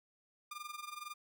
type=tone with amplitude modulation; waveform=sawtooth; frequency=1202 Hz; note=D6; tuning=40 cents sharp; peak=-37 dBFS; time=0.51-1.14 s; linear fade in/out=5 ms; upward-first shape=sine; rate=21.9 Hz; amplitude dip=80%; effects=none